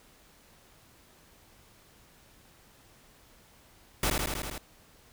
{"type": "noise with echo", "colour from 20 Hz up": "pink", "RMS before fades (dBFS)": -27, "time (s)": [4.03, 4.1], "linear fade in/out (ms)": 2, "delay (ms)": 80, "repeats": 6, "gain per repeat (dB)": -2, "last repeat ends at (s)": 4.58, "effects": ["pink hiss -59 dBFS RMS until 5.12 s"]}